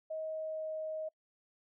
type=tone with pitch glide; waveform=sine; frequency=632 to 628 Hz; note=D#5 to D#5; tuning=+27 to +16 cents; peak=-36 dBFS; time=0.1-1.09 s; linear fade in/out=10 ms; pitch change=-11 cents; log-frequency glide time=0.23-0.73 s; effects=noise-tail reverb RT60 0.1 s tail -26 dB re dry